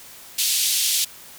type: band-pass noise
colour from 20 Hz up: pink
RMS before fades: -21 dBFS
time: 0.38-1.05 s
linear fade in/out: 10 ms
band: 3200 to 15000 Hz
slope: 24 dB/octave
effects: white hiss -43 dBFS RMS until 1.38 s